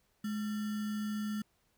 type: tone with sample-and-hold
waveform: sine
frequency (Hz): 211.2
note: G#3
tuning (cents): +29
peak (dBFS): -33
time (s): 0.24-1.42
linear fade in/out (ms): 5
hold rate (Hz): 1575
effects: pink hiss -74 dBFS RMS until 1.77 s